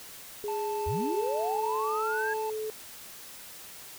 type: tone with pitch glide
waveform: sine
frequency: 415.3 to 433.4 Hz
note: G#4 to A4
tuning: 0 to -26 cents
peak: -31 dBFS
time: 0.44-2.7 s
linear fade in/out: 0 ms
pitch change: +74 cents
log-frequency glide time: 1.26-1.41 s
type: tone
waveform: triangle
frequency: 880 Hz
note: A5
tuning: in tune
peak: -31 dBFS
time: 0.48-2.5 s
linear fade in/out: 2 ms
type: linear sweep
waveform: sine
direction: up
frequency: 59 to 1663 Hz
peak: -30 dBFS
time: 0.86-2.34 s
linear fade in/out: 10 ms
effects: white hiss -46 dBFS RMS until 3.98 s